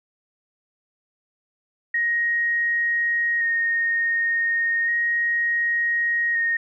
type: tone with vibrato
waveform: sine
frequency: 1864.7 Hz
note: A#6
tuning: in tune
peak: -19 dBFS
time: 1.94-6.57 s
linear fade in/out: 5 ms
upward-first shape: square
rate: 0.34 Hz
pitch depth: 12 cents each way
effects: none